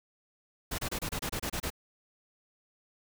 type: noise bursts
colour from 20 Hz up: pink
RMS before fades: -34 dBFS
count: 10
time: 0.71-1.703 s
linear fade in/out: 10 ms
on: 75 ms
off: 27 ms
effects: none